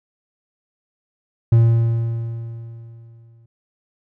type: tone with exponential decay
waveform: triangle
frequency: 115.4 Hz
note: A#2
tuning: 17 cents flat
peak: -6 dBFS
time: 1.52-3.46 s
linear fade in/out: 5 ms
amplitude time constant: 420 ms
effects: none